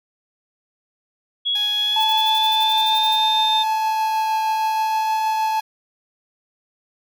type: tone with pitch glide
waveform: sine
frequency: 3340 to 3600 Hz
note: G#7 to A7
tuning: +9 to +39 cents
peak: -18 dBFS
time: 1.45-3.64 s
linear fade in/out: 20 ms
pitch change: +130 cents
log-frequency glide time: 1.8-2.97 s
type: tone with vibrato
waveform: 10% pulse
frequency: 830.6 Hz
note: G#5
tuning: in tune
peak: -23 dBFS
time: 1.55-5.61 s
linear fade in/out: 5 ms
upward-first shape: triangle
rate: 0.61 Hz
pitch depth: 22 cents each way
type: tone with tremolo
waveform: triangle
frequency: 876 Hz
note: A5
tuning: 8 cents flat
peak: -15 dBFS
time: 1.96-5.6 s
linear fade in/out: 5 ms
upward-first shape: triangle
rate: 6.4 Hz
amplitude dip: 25%
type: noise bursts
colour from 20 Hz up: violet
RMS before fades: -34 dBFS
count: 14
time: 2-3.159 s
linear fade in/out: 5 ms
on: 41 ms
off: 45 ms
effects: none